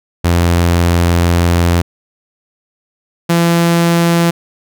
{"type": "tone pair in turn", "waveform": "sawtooth", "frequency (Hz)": [86.1, 169.58], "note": ["F2", "E3"], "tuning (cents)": [-24, 49], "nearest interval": "octave", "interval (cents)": 1173, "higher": "second", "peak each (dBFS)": -5, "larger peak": "neither", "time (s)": [[0.24, 1.82], [3.29, 4.31]], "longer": "first", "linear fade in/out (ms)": 10, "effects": []}